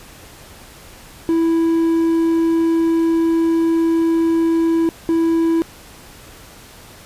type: tone bursts at uneven times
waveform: triangle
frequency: 329.6 Hz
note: E4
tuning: in tune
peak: -11 dBFS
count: 2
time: 1.29-4.89 / 5.09-5.62 s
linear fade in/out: 0 ms
effects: pink hiss -41 dBFS RMS until 7.05 s + resampled to 32000 Hz